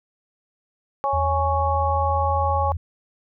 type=harmonic tone; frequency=277.2 Hz; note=C#4; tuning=in tune; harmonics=2 / 3 / 4; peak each=-26 / -22 / -25 dBFS; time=1.04-2.72 s; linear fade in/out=0 ms
type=tone with pitch glide; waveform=sine; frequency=82.41 to 83.61 Hz; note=E2 to E2; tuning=0 to +25 cents; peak=-23 dBFS; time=1.13-2.77 s; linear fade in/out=5 ms; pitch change=+25 cents; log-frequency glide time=1.76-2.37 s
effects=none